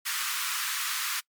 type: high-pass noise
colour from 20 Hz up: pink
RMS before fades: -31 dBFS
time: 0.05-1.21 s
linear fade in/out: 20 ms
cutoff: 1100 Hz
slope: 48 dB/octave
effects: noise-tail reverb RT60 0.1 s tail -23 dB re dry + Opus 48 kbps